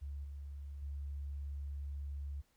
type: tone with level steps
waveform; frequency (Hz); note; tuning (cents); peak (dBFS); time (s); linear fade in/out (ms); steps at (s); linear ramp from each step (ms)
sine; 70.8; C#2; +37; -40 / -43 / -39; 0.01-2.42; 20; 0.24 / 0.82; 5
effects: pink hiss -75 dBFS RMS until 2.56 s